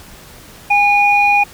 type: tone pair together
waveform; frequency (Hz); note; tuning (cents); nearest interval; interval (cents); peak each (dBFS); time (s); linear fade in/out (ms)
sine; 816.9 / 2448; G#5 / D#7; -29 / -29; octave + perfect fifth; 1900; -11; 0.7-1.44; 10
effects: tanh soft clip ceiling -1 dBFS + pink hiss -39 dBFS RMS until 1.53 s